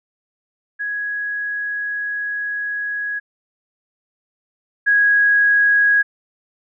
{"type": "tone pair in turn", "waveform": "sine", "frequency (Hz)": [1666, 1655.4], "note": ["G#6", "G#6"], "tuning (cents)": [5, -6], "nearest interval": "unison", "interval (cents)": 11, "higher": "first", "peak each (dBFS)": [-21, -11], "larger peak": "second", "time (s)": [[0.79, 3.2], [4.86, 6.03]], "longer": "first", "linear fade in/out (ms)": 20, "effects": []}